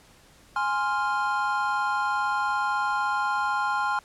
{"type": "chord", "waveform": "triangle", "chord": "F minor", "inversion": "first", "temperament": "equal", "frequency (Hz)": [830.6, 1046.5, 1396.9], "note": ["Ab5", "C6", "F6"], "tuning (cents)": [0, 0, 0], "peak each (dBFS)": -26, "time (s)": [0.56, 3.99], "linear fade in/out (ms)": 2, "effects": ["pink hiss -55 dBFS RMS until 4.04 s", "low-pass 11000 Hz 12 dB/octave"]}